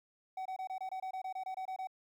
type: tone bursts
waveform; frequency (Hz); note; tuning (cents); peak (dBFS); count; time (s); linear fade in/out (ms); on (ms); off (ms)
triangle; 755; F#5; +35; -35; 14; 0.37-1.872; 5; 85; 24
effects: 12-bit